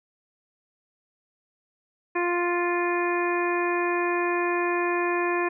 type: harmonic tone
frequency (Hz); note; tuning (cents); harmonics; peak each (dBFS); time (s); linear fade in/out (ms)
350; F4; +4; 1 / 2 / 3 / 4 / 5 / 6 / 7; -25 / -32 / -29 / -40 / -31 / -39 / -33; 2.15-5.49; 10
effects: none